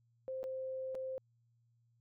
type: tone with dropouts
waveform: sine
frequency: 523.3 Hz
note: C5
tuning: in tune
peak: -38 dBFS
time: 0.28-1.18 s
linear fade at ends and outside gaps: 0 ms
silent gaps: 0.431-0.44 / 0.947-0.952 s
effects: added 117 Hz sine -70 dBFS peak until 2 s